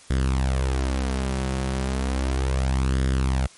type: tone with flanger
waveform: sawtooth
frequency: 65.7 Hz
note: C2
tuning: 8 cents sharp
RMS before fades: -23 dBFS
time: 0.1-3.47 s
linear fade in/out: 5 ms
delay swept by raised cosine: 0.58 to 5.48 ms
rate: 0.34 Hz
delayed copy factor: +0.6
effects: white hiss -49 dBFS RMS until 3.57 s + MP3 48 kbps